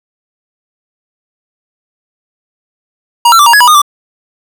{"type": "tone with pitch steps", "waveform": "square", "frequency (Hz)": [948, 1345, 1171, 939, 1676, 976, 1229, 1168], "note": ["A#5", "E6", "D6", "A#5", "G#6", "B5", "D#6", "D6"], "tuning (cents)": [29, 34, -5, 12, 15, -21, -22, -10], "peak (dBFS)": -3, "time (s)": [3.25, 3.818], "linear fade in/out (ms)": 5, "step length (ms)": 71, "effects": []}